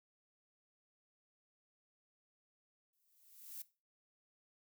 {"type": "noise with exponential growth", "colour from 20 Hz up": "violet", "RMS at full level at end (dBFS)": -45, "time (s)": [2.93, 3.62], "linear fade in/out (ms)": 2, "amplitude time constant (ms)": 150, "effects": ["noise-tail reverb RT60 0.3 s tail -17 dB re dry"]}